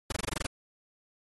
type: noise bursts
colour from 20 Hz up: pink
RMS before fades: -31 dBFS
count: 9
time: 0.1-0.466 s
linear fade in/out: 5 ms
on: 22 ms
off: 21 ms
effects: AAC 32 kbps